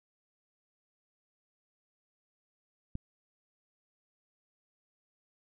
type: click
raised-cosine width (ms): 5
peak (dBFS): -24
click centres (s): 2.954
effects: none